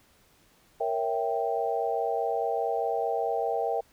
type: chord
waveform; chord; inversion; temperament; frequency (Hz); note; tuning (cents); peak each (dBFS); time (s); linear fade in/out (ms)
sine; A# diminished seventh; none; equal; 466.2 / 554.4 / 659.3 / 784; A#4 / C#5 / E5 / G5; 0 / 0 / 0 / 0; -30 / -35 / -31 / -30; 0.8-3.81; 10
effects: pink hiss -62 dBFS RMS until 3.92 s